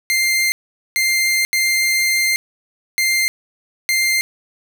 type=tone bursts at uneven times; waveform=sawtooth; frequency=2098 Hz; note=C7; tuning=4 cents sharp; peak=-11 dBFS; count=5; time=0.1-0.52 / 0.96-1.45 / 1.53-2.36 / 2.98-3.28 / 3.89-4.21 s; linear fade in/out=0 ms; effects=none